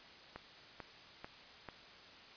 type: click train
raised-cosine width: 0.5 ms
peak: -30 dBFS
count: 4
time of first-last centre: 0.36-1.687 s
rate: 2.26 Hz
effects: white hiss -56 dBFS RMS until 2.36 s + resampled to 11025 Hz